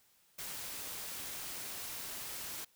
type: noise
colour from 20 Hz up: white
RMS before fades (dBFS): -43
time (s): 0.38-2.65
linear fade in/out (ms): 10
effects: white hiss -69 dBFS RMS until 2.75 s